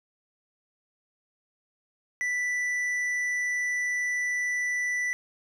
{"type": "tone with tanh clipping", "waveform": "sine", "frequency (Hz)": 1975.5, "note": "B6", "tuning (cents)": 0, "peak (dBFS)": -27, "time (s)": [2.21, 5.13], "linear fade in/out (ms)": 0, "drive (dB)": 7, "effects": []}